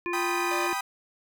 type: harmonic tone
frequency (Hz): 349.2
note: F4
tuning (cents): 0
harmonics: 1 / 3 / 5 / 7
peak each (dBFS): -30 / -34 / -39 / -34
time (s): 0.06-0.73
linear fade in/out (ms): 0
type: chord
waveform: 30% pulse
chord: G augmented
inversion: none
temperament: equal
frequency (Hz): 784 / 987.8 / 1244.5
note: G5 / B5 / D#6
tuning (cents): 0 / 0 / 0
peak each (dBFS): -30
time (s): 0.13-0.81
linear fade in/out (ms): 5
type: tone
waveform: sawtooth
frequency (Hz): 594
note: D5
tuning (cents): +20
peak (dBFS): -30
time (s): 0.51-0.67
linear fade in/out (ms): 5
effects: none